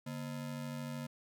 square ring-modulated tone, 191.2 Hz, G3, 43 cents flat, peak -37 dBFS, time 0.06-1.07 s, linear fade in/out 10 ms, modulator 46.6 Hz, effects none

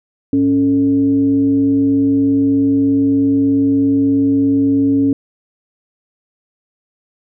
sine tone with frequency modulation, 276.8 Hz, C#4, 2 cents flat, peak -10 dBFS, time 0.33-5.13 s, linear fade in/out 2 ms, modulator 169 Hz, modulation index 0.38, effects none

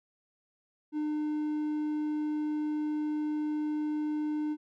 triangle tone, 302.3 Hz, D#4, 50 cents flat, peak -27 dBFS, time 0.92-4.57 s, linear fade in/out 50 ms, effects none

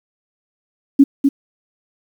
sine tone with echo, 277.2 Hz, C#4, in tune, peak -4 dBFS, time 0.99-1.04 s, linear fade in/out 10 ms, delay 250 ms, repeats 1, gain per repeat -5 dB, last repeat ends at 1.29 s, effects 7-bit

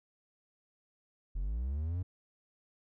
triangle linear sweep, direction up, 40.71 to 93.6 Hz, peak -30 dBFS, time 1.35-2.03 s, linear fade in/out 10 ms, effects none

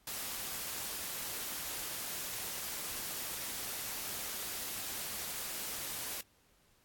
white noise, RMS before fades -40 dBFS, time 0.07-6.21 s, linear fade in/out 2 ms, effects pink hiss -69 dBFS RMS until 6.84 s + AAC 64 kbps

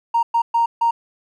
triangle tone bursts at uneven times, 930 Hz, A#5, 4 cents flat, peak -10 dBFS, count 4, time 0.14-0.23 / 0.34-0.42 / 0.54-0.66 / 0.81-0.91 s, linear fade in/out 10 ms, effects tanh soft clip ceiling -11 dBFS

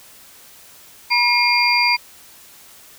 sine tone cluster, 965 / 2150 / 2410 / 4737 Hz, B5 / C7 / D7 / D8, -40 / +47 / +44 / +14 cents, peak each -19 dBFS, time 1.1-1.97 s, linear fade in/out 20 ms, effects white hiss -45 dBFS RMS until 2.98 s

